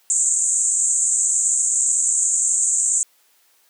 white band-pass noise, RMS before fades -19 dBFS, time 0.1-3.03 s, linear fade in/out 0 ms, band 6800 to 8300 Hz, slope 96 dB/octave, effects white hiss -59 dBFS RMS until 3.69 s + high-pass 400 Hz 12 dB/octave

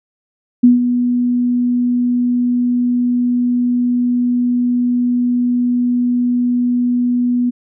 sine tone with ADSR envelope, 244.7 Hz, B3, 16 cents flat, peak -3 dBFS, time 0.63-7.51 s, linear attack 11 ms, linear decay 150 ms, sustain -9 dB, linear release 21 ms, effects none

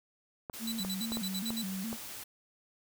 clicks, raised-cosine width 1 ms, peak -25 dBFS, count 6, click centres 0.498 / 0.849 / 1.12 / 1.171 / 1.505 / 1.929 s
white noise, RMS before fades -44 dBFS, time 0.53-2.24 s, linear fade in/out 10 ms
sine tone with vibrato, 207.7 Hz, G#3, in tune, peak -35 dBFS, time 0.59-1.97 s, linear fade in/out 50 ms, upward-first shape square, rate 2.4 Hz, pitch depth 150 cents each way
sawtooth tone bursts, 3969 Hz, B7, 8 cents sharp, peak -32 dBFS, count 9, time 0.67-1.618 s, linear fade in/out 5 ms, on 52 ms, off 60 ms
effects none

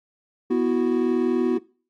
triangle chord, B suspended fourth, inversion none, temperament equal, 246.9 / 329.6 / 370 Hz, B3 / E4 / F#4, 0 / 0 / 0 cents, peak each -21 / -23 / -20 dBFS, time 0.5-1.58 s, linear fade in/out 10 ms, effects noise-tail reverb RT60 0.4 s tail -22 dB re dry + AAC 32 kbps

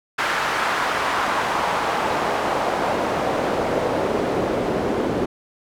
pink noise with band-pass filter sweep, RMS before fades -22 dBFS, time 0.18-5.26 s, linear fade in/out 10 ms, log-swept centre 1400 to 370 Hz, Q 1.3, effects none

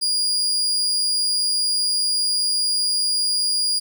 35% pulse tone, 4851 Hz, D#8, 45 cents flat, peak -17 dBFS, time 0.01-3.8 s, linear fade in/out 20 ms, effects none

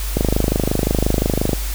click train, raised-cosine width 2 ms, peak -3 dBFS, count 36, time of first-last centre 0.17-1.532 s, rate 25.7 Hz, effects added 50 Hz sine -21 dBFS peak until 1.74 s + white hiss -30 dBFS RMS until 1.74 s

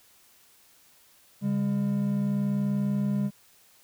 triangle tone pair together, 141.01 / 201.4 Hz, C#3 / G3, +30 / +47 cents, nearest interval tritone, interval 617 cents, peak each -28 / -23 dBFS, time 1.41-3.31 s, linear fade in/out 50 ms, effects white hiss -59 dBFS RMS until 3.83 s

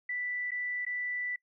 sine tone with dropouts, 1975.5 Hz, B6, in tune, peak -32 dBFS, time 0.09-1.36 s, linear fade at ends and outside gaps 5 ms, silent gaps 0.508-0.516 / 0.851-0.864 s, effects noise-tail reverb RT60 0.1 s tail -23 dB re dry

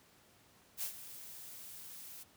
blue noise with ADSR envelope, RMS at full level -37 dBFS, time 0.77-2.24 s, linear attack 54 ms, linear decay 94 ms, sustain -13 dB, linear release 17 ms, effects pink hiss -65 dBFS RMS until 2.36 s + high-pass 80 Hz 12 dB/octave

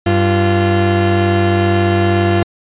30% pulse tone pair together, 96.84 / 345.1 Hz, G2 / F4, -21 / -21 cents, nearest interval octave + minor seventh, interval 2200 cents, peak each -11 dBFS, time 0.06-2.43 s, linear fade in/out 5 ms, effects resampled to 8000 Hz

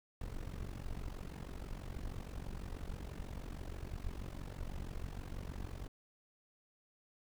brown noise with amplitude modulation, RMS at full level -40 dBFS, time 0.21-5.88 s, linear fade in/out 2 ms, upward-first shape sine, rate 46.2 Hz, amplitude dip 85%, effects none

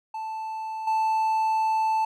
triangle tone with level steps, 880 Hz, A5, in tune, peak -28 / -19 dBFS, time 0.14-2.05 s, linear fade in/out 5 ms, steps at 0.87 s, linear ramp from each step 5 ms, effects none

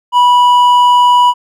sine tone with hard clipping, 980 Hz, B5, 14 cents flat, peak -6 dBFS, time 0.12-1.34 s, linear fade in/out 50 ms, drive 5 dB, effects none

